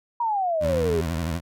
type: exponential sweep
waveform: sine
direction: down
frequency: 968 to 392 Hz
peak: -21 dBFS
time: 0.2-1.01 s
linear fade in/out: 5 ms
type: tone with vibrato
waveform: 20% pulse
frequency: 82.41 Hz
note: E2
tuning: in tune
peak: -20 dBFS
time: 0.6-1.41 s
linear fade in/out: 50 ms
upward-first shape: sine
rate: 12 Hz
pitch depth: 120 cents each way
effects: none